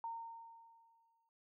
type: tone with exponential decay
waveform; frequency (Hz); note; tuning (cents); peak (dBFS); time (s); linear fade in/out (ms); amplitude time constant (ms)
sine; 918; A#5; -27; -39; 0.04-1.29; 1; 270
effects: none